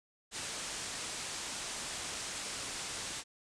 white low-pass noise, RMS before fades -41 dBFS, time 0.31-3.24 s, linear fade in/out 50 ms, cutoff 9100 Hz, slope 48 dB/octave, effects none

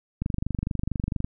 click train, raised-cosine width 5 ms, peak -14 dBFS, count 26, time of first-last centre 0.22-1.245 s, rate 24.4 Hz, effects none

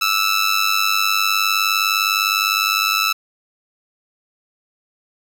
15% pulse tone with amplitude modulation, 1316 Hz, E6, 3 cents flat, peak -6 dBFS, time 0.01-3.13 s, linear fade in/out 10 ms, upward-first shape sine, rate 99.7 Hz, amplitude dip 75%, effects none

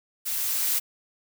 blue noise with level ramp, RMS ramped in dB -29 to -24 dBFS, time 0.25-0.8 s, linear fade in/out 20 ms, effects none

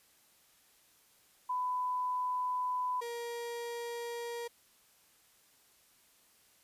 sine / 35% pulse tone pair in turn, 1000 / 471.9 Hz, B5 / A#4, +21 / +21 cents, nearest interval octave + minor second, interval 1300 cents, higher first, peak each -31 / -36 dBFS, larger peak first, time 1.49-3.01 / 3.01-4.48 s, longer first, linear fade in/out 10 ms, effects white hiss -66 dBFS RMS until 6.63 s + resampled to 32000 Hz

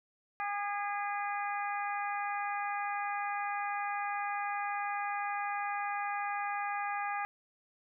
harmonic tone with a mistuned harmonic, 406.6 Hz, G#4, 37 cents flat, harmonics 2 / 3 / 4 / 5 / 6, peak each -35 / -39 / -41 / -43 / -45 dBFS, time 0.4-7.25 s, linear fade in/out 0 ms, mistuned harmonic 4, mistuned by +24 cents, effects none

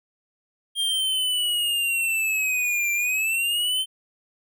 square linear two-way sweep, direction down then up, 3213 to 2358 to 3105 Hz, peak -22 dBFS, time 0.75-3.86 s, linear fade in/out 50 ms, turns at 2.92 s, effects none

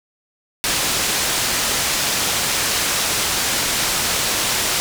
white low-pass noise, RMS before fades -20 dBFS, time 0.64-4.8 s, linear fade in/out 0 ms, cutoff 8200 Hz, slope 12 dB/octave, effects none

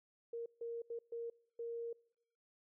sine tone bursts at uneven times, 466.2 Hz, A#4, in tune, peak -40 dBFS, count 5, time 0.33-0.46 / 0.61-0.82 / 0.9-0.99 / 1.12-1.3 / 1.59-1.93 s, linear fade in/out 5 ms, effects noise-tail reverb RT60 0.9 s tail -26 dB re dry

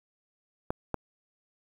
clicks, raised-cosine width 1 ms, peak -15 dBFS, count 2, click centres 0.705 / 0.943 s, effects 8-bit

